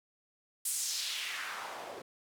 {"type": "noise with band-pass filter sweep", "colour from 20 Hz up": "white", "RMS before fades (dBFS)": -38, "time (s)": [0.65, 2.02], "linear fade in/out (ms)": 5, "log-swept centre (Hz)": [10000, 430], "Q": 1.8, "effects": []}